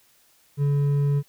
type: tone with hard clipping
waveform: triangle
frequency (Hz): 142.8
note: D3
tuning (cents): -48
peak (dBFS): -20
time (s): 0.57-1.23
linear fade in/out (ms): 50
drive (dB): 8
effects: white hiss -60 dBFS RMS until 1.28 s